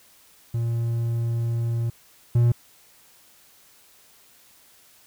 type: tone pair in turn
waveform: triangle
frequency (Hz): 116.54 / 119.06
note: A#2 / A#2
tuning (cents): 0 / +37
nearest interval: unison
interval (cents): 37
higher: second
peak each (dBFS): -20 / -13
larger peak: second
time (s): 0.54-1.9 / 2.35-2.52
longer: first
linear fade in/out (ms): 5
effects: white hiss -55 dBFS RMS until 5.06 s